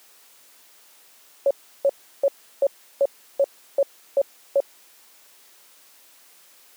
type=tone bursts; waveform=sine; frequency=555 Hz; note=C#5; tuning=2 cents sharp; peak=-14 dBFS; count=9; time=1.46-4.603 s; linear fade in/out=2 ms; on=47 ms; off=340 ms; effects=white hiss -53 dBFS RMS until 6.76 s + high-pass 300 Hz 12 dB/octave